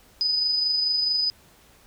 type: tone with amplitude modulation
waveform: sine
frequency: 4989 Hz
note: D#8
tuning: 4 cents sharp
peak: -19 dBFS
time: 0.21-1.3 s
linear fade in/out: 0 ms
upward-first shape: sine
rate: 24.6 Hz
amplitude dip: 35%
effects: pink hiss -55 dBFS RMS until 1.86 s